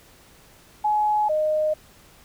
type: tone pair in turn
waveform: sine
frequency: 845 / 615.8 Hz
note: G#5 / D#5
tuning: +30 / -18 cents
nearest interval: perfect fourth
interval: 548 cents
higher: first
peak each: -18 / -19 dBFS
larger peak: first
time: 0.84-1.29 / 1.29-1.74 s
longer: neither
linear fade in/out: 10 ms
effects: pink hiss -52 dBFS RMS until 2.24 s